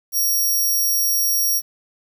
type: tone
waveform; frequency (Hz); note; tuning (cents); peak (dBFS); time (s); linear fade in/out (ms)
5% pulse; 5650; F8; +19; -11; 0.12-1.62; 50
effects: 8-bit